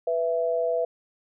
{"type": "tone pair together", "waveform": "sine", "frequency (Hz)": [493.9, 663.5], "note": ["B4", "E5"], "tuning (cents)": [0, 11], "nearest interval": "perfect fourth", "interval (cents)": 511, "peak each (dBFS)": -25, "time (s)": [0.07, 0.85], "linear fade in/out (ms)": 5, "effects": []}